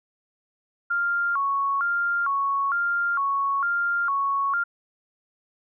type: tone with vibrato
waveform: sine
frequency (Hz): 1244.5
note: D#6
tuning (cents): 0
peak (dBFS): -21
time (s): 0.9-4.64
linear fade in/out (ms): 10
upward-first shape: square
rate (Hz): 1.1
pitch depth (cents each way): 200
effects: none